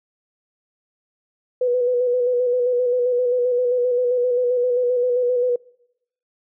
sine tone with vibrato, 493.9 Hz, B4, in tune, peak -16 dBFS, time 1.61-5.56 s, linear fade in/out 5 ms, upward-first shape square, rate 7.6 Hz, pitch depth 27 cents each way, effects noise-tail reverb RT60 0.8 s tail -24 dB re dry

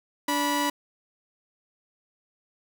sawtooth tone pair together, 290.5 / 977 Hz, D4 / B5, -19 / -19 cents, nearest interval octave + major sixth, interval 2100 cents, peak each -23 / -22 dBFS, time 0.28-0.7 s, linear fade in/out 5 ms, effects none

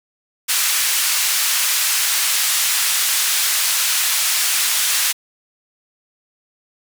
white band-pass noise, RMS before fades -18 dBFS, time 0.48-5.13 s, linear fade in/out 20 ms, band 1400 to 12000 Hz, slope 12 dB/octave, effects none

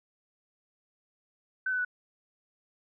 sine tone with pitch steps, 1522 / 1501 / 1480.4 Hz, F#6 / F#6 / F#6, +48 / +24 / 0 cents, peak -27 dBFS, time 1.66-1.849 s, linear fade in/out 5 ms, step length 63 ms, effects none

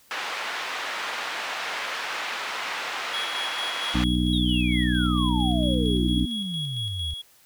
pink band-pass noise, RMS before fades -31 dBFS, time 0.11-4.04 s, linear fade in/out 0 ms, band 970 to 3200 Hz, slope 12 dB/octave
triangle tone with tremolo, 3332 Hz, G#7, 5 cents sharp, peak -27 dBFS, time 3.13-7.22 s, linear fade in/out 10 ms, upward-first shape square, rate 4.4 Hz, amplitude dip 40%
harmonic tone, 61.2 Hz, B1, 15 cents flat, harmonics 1 / 2 / 3 / 4 / 5, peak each -25 / -31 / -26 / -27 / -27 dBFS, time 3.94-6.26 s, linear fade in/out 10 ms
sine exponential sweep, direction down, 3848 to 71.8 Hz, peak -29 dBFS, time 4.33-7.14 s, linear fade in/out 5 ms
effects white hiss -57 dBFS RMS until 7.45 s

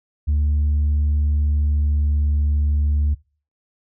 sine tone with pitch glide, 74 to 73.53 Hz, D2 to D2, +14 to +3 cents, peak -13 dBFS, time 0.27-3.15 s, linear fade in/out 20 ms, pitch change -11 cents, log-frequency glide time 1.3-2.35 s, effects noise-tail reverb RT60 0.4 s tail -25 dB re dry + tanh soft clip ceiling -14 dBFS

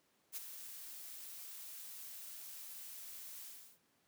blue noise with ADSR envelope, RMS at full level -41 dBFS, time 0.32-3.79 s, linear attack 48 ms, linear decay 18 ms, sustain -9 dB, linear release 350 ms, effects pink hiss -75 dBFS RMS until 4.07 s + high-pass 150 Hz 12 dB/octave

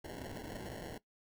blue noise with sample-and-hold, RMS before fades -45 dBFS, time 0.04-0.98 s, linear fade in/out 10 ms, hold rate 1225 Hz, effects noise-tail reverb RT60 0.1 s tail -18 dB re dry

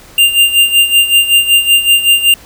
square tone with tremolo, 2794 Hz, F7, in tune, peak -4 dBFS, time 0.18-2.34 s, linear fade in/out 2 ms, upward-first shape sine, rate 5.3 Hz, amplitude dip 75%, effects pink hiss -38 dBFS RMS until 2.45 s

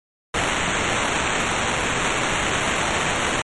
violet noise with sample-and-hold, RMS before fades -22 dBFS, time 0.34-3.42 s, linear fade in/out 5 ms, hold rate 4900 Hz, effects MP3 48 kbps

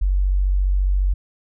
sine tone, 47.28 Hz, F#1, 38 cents sharp, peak -15 dBFS, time 0.01-1.14 s, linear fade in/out 10 ms, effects none

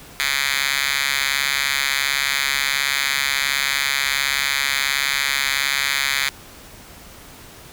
5% pulse tone with high-pass filter, 138.59 Hz, C#3, in tune, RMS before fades -21 dBFS, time 0.2-6.29 s, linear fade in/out 0 ms, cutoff 2400 Hz, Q 3.2, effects pink hiss -42 dBFS RMS until 7.72 s

